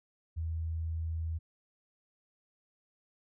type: tone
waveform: sine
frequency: 81.3 Hz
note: E2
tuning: 23 cents flat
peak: -32 dBFS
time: 0.36-1.39 s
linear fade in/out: 20 ms
effects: none